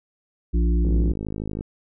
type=harmonic tone; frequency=58.1 Hz; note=A#1; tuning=5 cents flat; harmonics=1 / 3 / 5 / 6; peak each=-17 / -27 / -31 / -33 dBFS; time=0.53-1.13 s; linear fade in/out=20 ms
type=click train; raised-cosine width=3 ms; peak=-17 dBFS; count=41; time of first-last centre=0.85-1.609 s; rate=52.7 Hz
effects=none